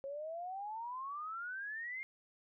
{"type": "exponential sweep", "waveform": "sine", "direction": "up", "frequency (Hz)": [540, 2142], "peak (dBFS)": -40, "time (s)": [0.04, 2.03], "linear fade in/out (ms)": 0, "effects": []}